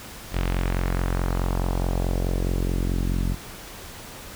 sawtooth tone with low-pass filter sweep, 44.69 Hz, F1, 41 cents sharp, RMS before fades -24 dBFS, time 0.31-3.37 s, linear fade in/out 50 ms, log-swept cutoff 3300 to 210 Hz, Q 1.5, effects pink hiss -40 dBFS RMS until 4.35 s

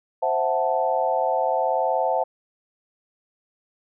sine chord, F# half-diminished seventh, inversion second, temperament equal, 523.3 / 659.3 / 740 / 880 Hz, C5 / E5 / F#5 / A5, 0 / 0 / 0 / 0 cents, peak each -25 dBFS, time 0.22-2.24 s, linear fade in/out 10 ms, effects none

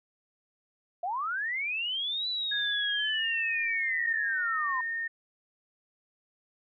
sine linear two-way sweep, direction up then down, 659.3 to 3997 to 988 Hz, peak -29 dBFS, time 1.03-4.81 s, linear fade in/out 5 ms, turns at 2.28 s
sine tone with pitch glide, 1661.2 to 1832.6 Hz, G#6 to A#6, 0 to -30 cents, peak -30 dBFS, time 2.51-5.08 s, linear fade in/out 10 ms, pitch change +170 cents, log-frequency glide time 2.94-3.3 s
effects none

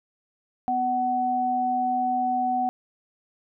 sine tone pair together, 250 / 749.2 Hz, B3 / F#5, +21 / +21 cents, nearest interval octave + perfect fifth, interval 1900 cents, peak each -30 / -22 dBFS, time 0.68-2.69 s, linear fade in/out 0 ms, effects none

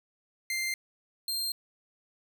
sawtooth tone pair in turn, 2093 / 4186 Hz, C7 / C8, 0 / 0 cents, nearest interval octave, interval 1200 cents, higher second, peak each -26 / -27 dBFS, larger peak first, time 0.5-0.74 / 1.28-1.52 s, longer neither, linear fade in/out 2 ms, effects none

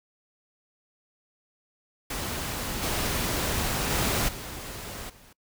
pink noise with level steps, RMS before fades -32 / -28 / -26 / -38 / -53 dBFS, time 2.1-5.33 s, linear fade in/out 5 ms, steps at 2.82 / 3.9 / 4.28 / 5.09 s, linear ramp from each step 10 ms, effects noise-tail reverb RT60 0.1 s tail -25 dB re dry

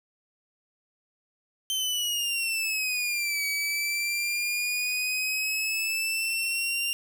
sawtooth exponential two-way sweep, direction down then up, 3106 to 2271 to 2789 Hz, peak -23 dBFS, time 1.7-6.93 s, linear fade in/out 0 ms, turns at 3.45 s, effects 9-bit

